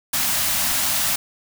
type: band-stop noise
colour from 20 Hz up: white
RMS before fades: -21 dBFS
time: 0.13-1.16 s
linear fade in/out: 5 ms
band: 310 to 570 Hz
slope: 96 dB/octave
effects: none